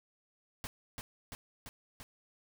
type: noise with echo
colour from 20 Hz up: pink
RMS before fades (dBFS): -41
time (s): 0.64-0.67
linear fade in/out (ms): 0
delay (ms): 340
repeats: 4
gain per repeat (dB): -2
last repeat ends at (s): 2.03
effects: none